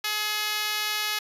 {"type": "tone with high-pass filter", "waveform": "5% pulse", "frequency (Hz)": 422.9, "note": "G#4", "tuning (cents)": 31, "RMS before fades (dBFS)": -28, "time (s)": [0.04, 1.19], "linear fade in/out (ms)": 5, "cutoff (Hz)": 920, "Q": 0.57, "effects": ["resampled to 32000 Hz"]}